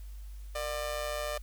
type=tone with amplitude modulation; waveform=sawtooth; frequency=597 Hz; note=D5; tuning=28 cents sharp; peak=-26 dBFS; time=0.55-1.38 s; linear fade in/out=5 ms; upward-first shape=sine; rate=134 Hz; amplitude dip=70%; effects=added 50 Hz sine -41 dBFS peak until 1.42 s + white hiss -62 dBFS RMS until 1.42 s